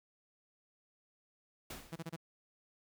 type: noise with exponential decay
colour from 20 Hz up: pink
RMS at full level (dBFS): -43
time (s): 1.7-2.13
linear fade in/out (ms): 5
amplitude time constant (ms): 93
type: tone bursts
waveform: sawtooth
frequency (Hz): 164.81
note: E3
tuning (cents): 0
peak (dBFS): -36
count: 4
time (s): 1.92-2.164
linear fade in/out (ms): 10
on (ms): 40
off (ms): 28
effects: none